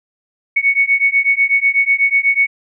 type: beating tone pair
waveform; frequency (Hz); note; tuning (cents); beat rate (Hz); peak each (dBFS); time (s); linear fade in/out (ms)
sine; 2217 / 2225.1; C#7 / C#7; 0 / +6; 8.1; -14; 0.56-2.47; 10
effects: none